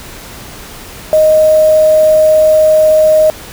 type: tone with quantisation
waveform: sine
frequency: 622.3 Hz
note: D#5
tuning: in tune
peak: -4 dBFS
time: 1.13-3.3 s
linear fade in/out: 0 ms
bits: 4
effects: pink hiss -30 dBFS RMS until 3.52 s